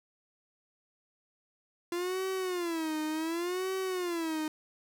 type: tone with vibrato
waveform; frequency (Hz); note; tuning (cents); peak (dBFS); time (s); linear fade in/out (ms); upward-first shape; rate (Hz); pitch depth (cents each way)
45% pulse; 342.3; F4; -35; -31; 1.92-4.48; 2; sine; 0.68; 180
effects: none